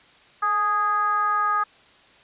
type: tone with frequency modulation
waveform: sine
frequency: 1244.5 Hz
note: D#6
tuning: in tune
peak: -19 dBFS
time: 0.42-1.64 s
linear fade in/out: 10 ms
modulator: 406 Hz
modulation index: 0.65
effects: white hiss -53 dBFS RMS until 2.23 s + resampled to 8000 Hz